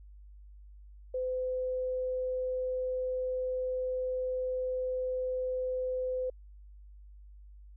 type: tone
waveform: sine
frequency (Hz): 510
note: C5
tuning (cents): -44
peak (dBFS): -30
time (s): 1.14-6.3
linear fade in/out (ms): 5
effects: added 50 Hz sine -49 dBFS peak until 7.76 s